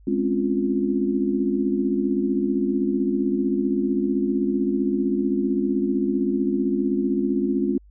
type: chord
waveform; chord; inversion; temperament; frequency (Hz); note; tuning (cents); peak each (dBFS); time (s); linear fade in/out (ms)
sine; Db major seventh; second; equal; 207.7 / 261.6 / 277.2 / 349.2; Ab3 / C4 / Db4 / F4; 0 / 0 / 0 / 0; -25; 0.07-7.78; 5
effects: added 50 Hz sine -47 dBFS peak until 7.9 s